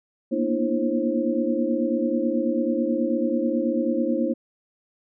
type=tone cluster; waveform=sine; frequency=233.8 / 243 / 300.7 / 335 / 534 Hz; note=A#3 / B3 / D4 / E4 / C5; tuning=+5 / -28 / +41 / +28 / +35 cents; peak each=-27 dBFS; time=0.31-4.34 s; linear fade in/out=20 ms; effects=none